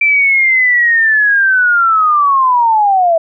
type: linear sweep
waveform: sine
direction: down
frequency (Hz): 2349 to 644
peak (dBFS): -7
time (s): 0.01-3.18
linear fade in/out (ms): 5
effects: none